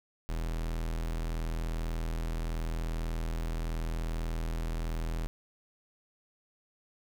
45% pulse tone, 40.85 Hz, E1, 15 cents flat, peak -31 dBFS, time 0.29-5.27 s, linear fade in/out 0 ms, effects none

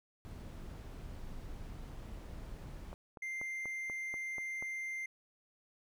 brown noise, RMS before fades -46 dBFS, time 0.25-2.94 s, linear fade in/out 0 ms
click train, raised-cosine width 1 ms, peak -34 dBFS, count 8, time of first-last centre 2.93-4.625 s, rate 4.13 Hz
triangle tone, 2093 Hz, C7, in tune, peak -36 dBFS, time 3.22-5.06 s, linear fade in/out 5 ms
effects none

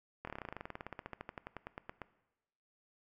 slowing click train, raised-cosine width 0.5 ms, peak -27 dBFS, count 30, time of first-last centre 0.25-2.017 s, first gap 24 ms, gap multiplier 1.06, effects noise-tail reverb RT60 1.0 s tail -18 dB re dry

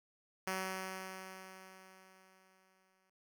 5% pulse tone with exponential decay, 188.6 Hz, F#3, 33 cents sharp, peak -24 dBFS, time 0.47-3.1 s, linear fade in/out 2 ms, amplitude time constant 570 ms, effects none

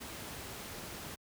pink noise, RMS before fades -44 dBFS, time 0-1.16 s, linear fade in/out 20 ms, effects high-pass 60 Hz 12 dB/octave

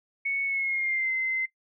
sine tone with pitch glide, 2214 to 2066 Hz, C#7 to C7, -3 to -22 cents, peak -25 dBFS, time 0.25-1.46 s, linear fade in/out 10 ms, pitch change -119 cents, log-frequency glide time 0.45-1.11 s, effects noise-tail reverb RT60 0.1 s tail -19 dB re dry

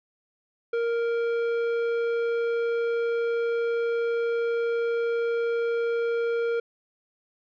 sine tone with tanh clipping, 466.2 Hz, A#4, in tune, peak -25 dBFS, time 0.73-6.6 s, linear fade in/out 5 ms, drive 11 dB, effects none

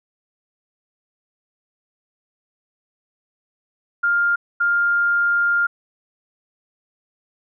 sine tone bursts at uneven times, 1403 Hz, F6, 8 cents sharp, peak -15 dBFS, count 2, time 4.03-4.36 / 4.6-5.67 s, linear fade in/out 10 ms, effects none

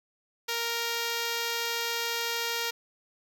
5% pulse tone, 466.2 Hz, A#4, in tune, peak -17 dBFS, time 0.48-2.71 s, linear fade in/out 10 ms, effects none

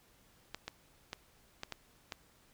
clicks, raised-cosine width 0.2 ms, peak -22 dBFS, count 6, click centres 0.546 / 0.68 / 1.131 / 1.634 / 1.723 / 2.122 s, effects pink hiss -66 dBFS RMS until 2.53 s

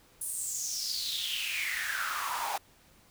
pink noise with high-pass filter sweep, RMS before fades -34 dBFS, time 0.21-2.58 s, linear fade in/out 5 ms, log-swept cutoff 10000 to 790 Hz, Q 6.5, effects pink hiss -61 dBFS RMS until 3.1 s

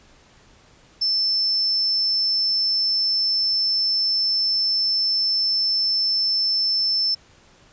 sine tone, 5300 Hz, E8, 9 cents sharp, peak -18 dBFS, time 1.01-7.15 s, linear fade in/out 10 ms, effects pink hiss -53 dBFS RMS until 7.72 s + resampled to 16000 Hz

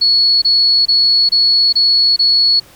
sine tone bursts, 4382 Hz, C#8, 21 cents flat, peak -8 dBFS, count 6, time 0.01-2.6 s, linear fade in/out 10 ms, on 410 ms, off 26 ms, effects pink hiss -43 dBFS RMS until 2.75 s

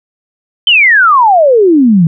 sine exponential sweep, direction down, 3136 to 156.1 Hz, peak -3 dBFS, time 0.67-2.07 s, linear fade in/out 2 ms, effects none

